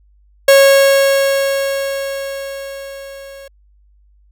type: tone with level ramp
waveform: 45% pulse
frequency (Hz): 549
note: C#5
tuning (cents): -17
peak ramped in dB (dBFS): -4 to -33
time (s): 0.48-3.48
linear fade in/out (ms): 5
effects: added 50 Hz sine -48 dBFS peak until 4.31 s